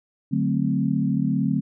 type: chord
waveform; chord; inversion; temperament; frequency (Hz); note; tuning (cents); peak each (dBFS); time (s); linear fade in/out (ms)
sine; D dominant seventh; none; equal; 146.83 / 185 / 220 / 261.6; D3 / F#3 / A3 / C4; 0 / 0 / 0 / 0; -25; 0.31-1.61; 20
effects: none